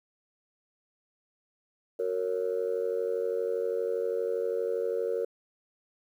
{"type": "chord", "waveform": "sine", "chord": "F# major", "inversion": "none", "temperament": "just", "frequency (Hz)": [370, 462.5, 555], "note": ["F#4", "A#4", "C#5"], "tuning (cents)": [0, -14, 2], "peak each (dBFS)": [-34, -28, -33], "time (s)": [1.99, 5.25], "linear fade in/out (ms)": 5, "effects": ["tanh soft clip ceiling -20 dBFS", "10-bit"]}